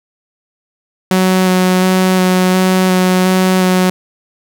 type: tone with vibrato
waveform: sawtooth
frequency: 185.1 Hz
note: F#3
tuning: 1 cent sharp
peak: -5 dBFS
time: 1.11-3.9 s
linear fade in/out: 2 ms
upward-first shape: square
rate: 1.4 Hz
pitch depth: 10 cents each way
effects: 7-bit